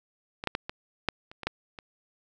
clicks, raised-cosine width 0.3 ms, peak -19 / -10 / -12 / -18 / -8 / -29 / -22 / -11 / -25 dBFS, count 9, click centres 0.439 / 0.473 / 0.551 / 0.695 / 1.087 / 1.315 / 1.433 / 1.47 / 1.788 s, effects none

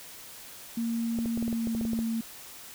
sine tone with pitch glide, 230.9 to 227.2 Hz, A#3 to A#3, -16 to -44 cents, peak -27 dBFS, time 0.77-2.21 s, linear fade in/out 5 ms, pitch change -28 cents, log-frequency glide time 1.42-1.77 s
clicks, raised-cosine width 2 ms, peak -23 dBFS, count 12, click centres 1.188 / 1.258 / 1.375 / 1.426 / 1.48 / 1.528 / 1.672 / 1.75 / 1.812 / 1.852 / 1.933 / 1.99 s
effects white hiss -46 dBFS RMS until 2.74 s

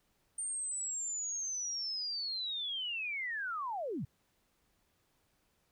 sine linear sweep, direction down, 8870 to 99.2 Hz, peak -35 dBFS, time 0.38-4.05 s, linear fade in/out 5 ms, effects pink hiss -75 dBFS RMS until 5.71 s

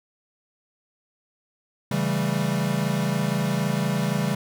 square chord, A dominant seventh, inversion first, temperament equal, 138.59 / 164.81 / 196 / 220 Hz, C#3 / E3 / G3 / A3, 0 / 0 / 0 / 0 cents, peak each -28 / -28 / -27 / -32 dBFS, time 1.91-4.35 s, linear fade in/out 5 ms, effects none

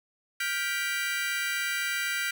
35% pulse chord, G dominant seventh, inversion third, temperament just, 1411.2 / 1568 / 1960 / 2352 Hz, F6 / G6 / B6 / D7, +18 / 0 / -14 / +2 cents, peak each -32 dBFS, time 0.4-2.31 s, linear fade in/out 5 ms, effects none

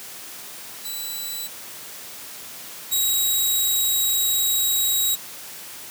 10% pulse tone pair in turn, 3966 / 3831 Hz, B7 / A#7, +7 / +47 cents, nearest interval minor second, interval 60 cents, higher first, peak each -21 / -11 dBFS, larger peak second, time 0.84-1.48 / 2.91-5.16 s, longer second, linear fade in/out 20 ms, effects white hiss -38 dBFS RMS until 5.9 s + high-pass 100 Hz 12 dB/octave

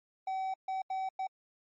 triangle tone bursts at uneven times, 762 Hz, G5, 49 cents flat, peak -30 dBFS, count 4, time 0.27-0.54 / 0.68-0.82 / 0.9-1.09 / 1.19-1.27 s, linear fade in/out 5 ms, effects MP3 32 kbps

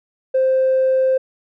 triangle tone with tanh clipping, 523.3 Hz, C5, in tune, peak -13 dBFS, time 0.34-1.18 s, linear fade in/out 10 ms, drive 5 dB, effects none

